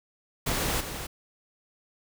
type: noise with echo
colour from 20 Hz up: pink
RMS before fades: -28 dBFS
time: 0.46-0.81 s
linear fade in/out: 10 ms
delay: 260 ms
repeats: 1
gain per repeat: -8 dB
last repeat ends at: 1.07 s
effects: none